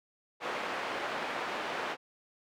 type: band-pass noise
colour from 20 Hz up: pink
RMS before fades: -36 dBFS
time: 0.4-1.97 s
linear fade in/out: 50 ms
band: 490 to 2300 Hz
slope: 12 dB/octave
effects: none